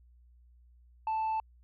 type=tone; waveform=sine; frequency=880 Hz; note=A5; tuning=in tune; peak=-26 dBFS; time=1.07-1.4 s; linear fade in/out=2 ms; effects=tanh soft clip ceiling -28 dBFS + added 60 Hz sine -57 dBFS peak until 1.63 s